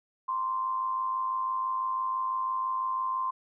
sine tone with amplitude modulation, 1044 Hz, C6, 4 cents flat, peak -25 dBFS, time 0.28-3.31 s, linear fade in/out 10 ms, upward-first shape sine, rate 106 Hz, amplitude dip 50%, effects none

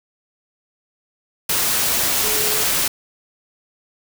sine tone in noise, 427.6 Hz, A4, 49 cents flat, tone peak -28 dBFS, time 2.23-2.63 s, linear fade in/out 5 ms, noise white, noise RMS -19 dBFS, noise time 1.49-2.88 s, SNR -12 dB, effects none

